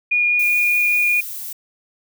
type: tone with vibrato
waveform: sine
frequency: 2437 Hz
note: D#7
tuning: 37 cents flat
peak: -14 dBFS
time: 0.11-1.21 s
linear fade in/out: 10 ms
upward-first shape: triangle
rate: 4.9 Hz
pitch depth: 9 cents each way
type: noise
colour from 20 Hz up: violet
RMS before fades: -30 dBFS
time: 0.39-1.53 s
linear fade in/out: 5 ms
effects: none